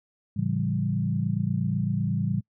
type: chord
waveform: sine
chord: A dominant seventh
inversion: none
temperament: equal with one note detuned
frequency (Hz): 110 / 138.59 / 168.28 / 196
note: A2 / C#3 / E3 / G3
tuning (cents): 0 / 0 / +36 / 0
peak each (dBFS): -29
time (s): 0.36-2.41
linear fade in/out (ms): 10
effects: noise-tail reverb RT60 0.1 s tail -26 dB re dry